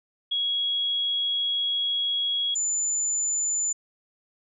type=tone pair in turn; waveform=sine; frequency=3322 / 7039 Hz; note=G#7 / A8; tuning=0 / 0 cents; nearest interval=octave + minor second; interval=1300 cents; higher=second; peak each=-23 dBFS; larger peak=neither; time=0.31-2.55 / 2.55-3.73 s; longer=first; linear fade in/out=10 ms; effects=none